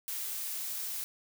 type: noise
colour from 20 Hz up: blue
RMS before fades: -37 dBFS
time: 0.08-1.04 s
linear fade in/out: 0 ms
effects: none